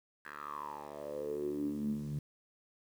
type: tone with band-pass filter sweep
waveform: 10% pulse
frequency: 73.42 Hz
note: D2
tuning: in tune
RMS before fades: -39 dBFS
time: 0.25-2.19 s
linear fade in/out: 5 ms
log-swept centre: 1600 to 150 Hz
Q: 8.1
effects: 10-bit